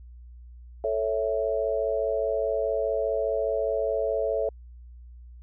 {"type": "chord", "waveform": "sine", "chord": "A major", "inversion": "none", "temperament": "equal", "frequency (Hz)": [440, 554.4, 659.3], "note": ["A4", "C#5", "E5"], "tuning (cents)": [0, 0, 0], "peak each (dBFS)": -28, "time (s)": [0.84, 4.49], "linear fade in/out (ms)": 2, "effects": ["added 60 Hz sine -43 dBFS peak until 5.42 s"]}